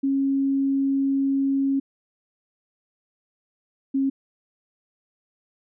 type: tone pair in turn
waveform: sine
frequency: 273.3 / 271.1 Hz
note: C#4 / C#4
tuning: -24 / -38 cents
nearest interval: unison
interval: 14 cents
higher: first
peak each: -19 dBFS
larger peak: neither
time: 0.03-1.8 / 3.94-4.1 s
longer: first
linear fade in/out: 10 ms
effects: none